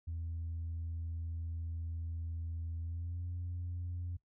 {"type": "tone with pitch glide", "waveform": "sine", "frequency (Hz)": [82.8, 87.72], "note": ["E2", "F2"], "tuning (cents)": [8, 8], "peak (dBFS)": -36, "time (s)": [0.07, 4.17], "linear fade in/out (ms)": 10, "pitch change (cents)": 100, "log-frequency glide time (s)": [2.81, 3.25], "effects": ["noise-tail reverb RT60 0.1 s tail -18 dB re dry", "tanh soft clip ceiling -34 dBFS"]}